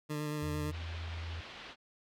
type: tone with vibrato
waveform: 20% pulse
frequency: 150 Hz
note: D3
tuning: 37 cents sharp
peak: -30 dBFS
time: 0.09-0.72 s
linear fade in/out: 20 ms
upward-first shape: square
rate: 8.8 Hz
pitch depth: 13 cents each way
type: tone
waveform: sine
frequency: 83.1 Hz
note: E2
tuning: 15 cents sharp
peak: -38 dBFS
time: 0.42-1.41 s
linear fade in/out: 10 ms
type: low-pass noise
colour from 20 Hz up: white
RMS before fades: -49 dBFS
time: 0.7-1.76 s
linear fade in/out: 50 ms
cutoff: 3700 Hz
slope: 24 dB/octave
effects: none